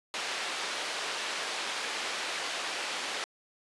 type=band-pass noise; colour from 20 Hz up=white; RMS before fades=-35 dBFS; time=0.14-3.24 s; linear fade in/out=0 ms; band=410 to 3800 Hz; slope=12 dB/octave; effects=resampled to 24000 Hz